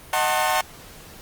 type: chord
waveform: sawtooth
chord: D# diminished seventh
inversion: none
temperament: just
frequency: 622.3 / 746.7 / 896 / 1075.3 Hz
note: D#5 / F#5 / A5 / C6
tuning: 0 / +16 / +31 / +47 cents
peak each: -23 / -19 / -20 / -21 dBFS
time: 0.13-0.61 s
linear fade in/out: 2 ms
effects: pink hiss -44 dBFS RMS until 1.21 s + Opus 32 kbps